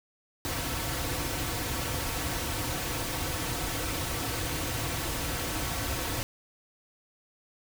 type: noise with comb filter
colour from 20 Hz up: pink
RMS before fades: -32 dBFS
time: 0.45-6.23 s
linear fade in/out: 0 ms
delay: 4.9 ms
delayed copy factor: -0.6
effects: none